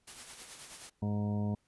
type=noise with tremolo; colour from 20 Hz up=white; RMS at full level=-46 dBFS; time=0.07-0.9 s; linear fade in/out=10 ms; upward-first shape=sine; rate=9.4 Hz; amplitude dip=45%
type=harmonic tone; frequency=103.83 Hz; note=G#2; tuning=in tune; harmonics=1 / 2 / 3 / 4 / 5 / 6 / 7 / 9; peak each=-33 / -33 / -49 / -46 / -51 / -47 / -50 / -50 dBFS; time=1.02-1.55 s; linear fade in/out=5 ms
effects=pink hiss -75 dBFS RMS until 1.67 s + resampled to 24000 Hz